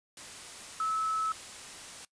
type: tone in noise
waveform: sine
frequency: 1300 Hz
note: E6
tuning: 24 cents flat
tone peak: -28 dBFS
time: 0.8-1.32 s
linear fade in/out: 2 ms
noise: white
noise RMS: -45 dBFS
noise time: 0.17-2.05 s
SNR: +14 dB
effects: noise-tail reverb RT60 0.1 s tail -20 dB re dry + resampled to 22050 Hz